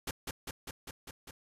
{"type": "noise with echo", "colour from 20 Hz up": "pink", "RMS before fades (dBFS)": -36, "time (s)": [0.07, 0.11], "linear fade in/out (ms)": 5, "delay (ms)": 200, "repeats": 6, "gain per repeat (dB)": -2, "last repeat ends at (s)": 1.31, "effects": ["resampled to 32000 Hz"]}